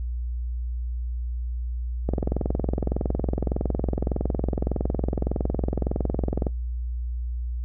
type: click train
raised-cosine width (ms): 2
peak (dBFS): -11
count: 96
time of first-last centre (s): 2.09-6.468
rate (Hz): 21.7
effects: noise-tail reverb RT60 0.1 s tail -21 dB re dry + added 60 Hz sine -26 dBFS peak until 7.64 s